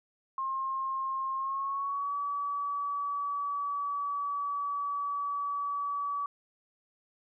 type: tone with pitch glide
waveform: sine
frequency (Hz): 1067 to 1143.6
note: C6 to D6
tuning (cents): +34 to -46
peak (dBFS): -30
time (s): 0.38-6.26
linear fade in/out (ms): 2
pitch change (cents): +120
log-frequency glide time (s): 1.36-2.15
effects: none